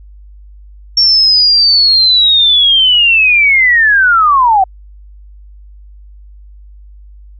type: linear sweep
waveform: sine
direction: down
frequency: 5500 to 735 Hz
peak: -5 dBFS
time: 0.97-4.64 s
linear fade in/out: 5 ms
effects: added 50 Hz sine -33 dBFS peak until 7.39 s